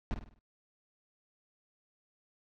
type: noise with echo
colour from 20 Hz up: brown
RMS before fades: -32 dBFS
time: 0.11-0.14 s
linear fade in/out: 0 ms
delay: 50 ms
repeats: 5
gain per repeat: -7 dB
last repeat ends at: 0.39 s
effects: noise-tail reverb RT60 0.1 s tail -23 dB re dry + low-pass 4000 Hz 12 dB/octave